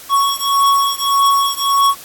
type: beating tone pair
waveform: square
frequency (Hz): 1111 / 1112.7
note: C#6 / C#6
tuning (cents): +4 / +6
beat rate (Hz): 1.7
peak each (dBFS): -15 / -16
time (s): 0.09-1.95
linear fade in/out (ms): 50
effects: white hiss -36 dBFS RMS until 2.04 s + AAC 64 kbps